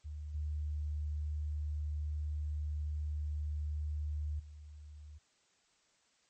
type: tone with level steps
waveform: sine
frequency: 75.1 Hz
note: D2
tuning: 39 cents sharp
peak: -40 / -34 / -48 dBFS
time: 0.04-5.19 s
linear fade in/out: 20 ms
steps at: 0.34 / 4.39 s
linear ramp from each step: 10 ms
effects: white hiss -72 dBFS RMS until 6.29 s + MP3 32 kbps